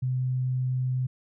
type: tone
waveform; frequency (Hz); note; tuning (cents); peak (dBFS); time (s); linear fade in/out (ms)
sine; 128; C3; -38; -24; 0.02-1.07; 10
effects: none